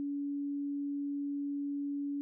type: tone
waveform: sine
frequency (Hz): 284.3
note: C#4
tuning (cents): +44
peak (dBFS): -33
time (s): 0-2.21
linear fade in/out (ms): 0
effects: none